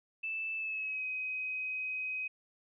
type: tone with pitch glide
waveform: sine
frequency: 2637 to 2522 Hz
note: E7 to D#7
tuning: 0 to +23 cents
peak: -34 dBFS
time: 0.23-2.28 s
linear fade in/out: 10 ms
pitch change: -77 cents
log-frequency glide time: 0.56-1.05 s
effects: none